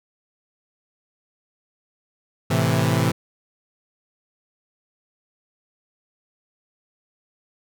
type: chord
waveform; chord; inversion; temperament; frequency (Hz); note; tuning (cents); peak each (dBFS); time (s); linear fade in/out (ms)
sawtooth; A minor; none; equal; 110 / 130.81 / 164.81; A2 / C3 / E3; 0 / 0 / 0; -18; 2.5-3.12; 10
effects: none